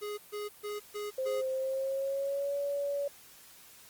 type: tone bursts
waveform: square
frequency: 416 Hz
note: G#4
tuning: 3 cents sharp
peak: -36 dBFS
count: 5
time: 0.01-1.42 s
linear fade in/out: 20 ms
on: 170 ms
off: 140 ms
type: tone with pitch glide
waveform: sine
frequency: 523.3 to 567.4 Hz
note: C5 to C#5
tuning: 0 to +40 cents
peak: -30 dBFS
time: 1.18-3.08 s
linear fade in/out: 5 ms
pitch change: +140 cents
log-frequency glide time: 1.51-2.57 s
effects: white hiss -55 dBFS RMS until 3.89 s + Opus 24 kbps